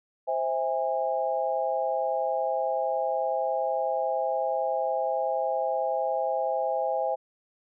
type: chord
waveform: sine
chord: C augmented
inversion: none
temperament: just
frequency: 523.3 / 654.1 / 817.6 Hz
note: C5 / E5 / G#5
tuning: 0 / -14 / -27 cents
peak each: -29 dBFS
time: 0.27-7.16 s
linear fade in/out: 20 ms
effects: none